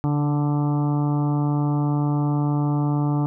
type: harmonic tone with a mistuned harmonic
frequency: 146.83 Hz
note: D3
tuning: in tune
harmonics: 1 / 2 / 3 / 4 / 5 / 6 / 7 / 8 / 9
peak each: -20 / -24 / -37 / -39 / -35 / -34 / -42 / -38 / -48 dBFS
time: 0.04-3.26 s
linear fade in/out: 0 ms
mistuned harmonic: 1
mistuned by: -24 cents
effects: none